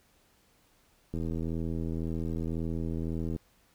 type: click train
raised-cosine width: 3 ms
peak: -22 dBFS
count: 183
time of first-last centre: 1.14-3.362 s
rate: 81.9 Hz
effects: pink hiss -66 dBFS RMS until 3.74 s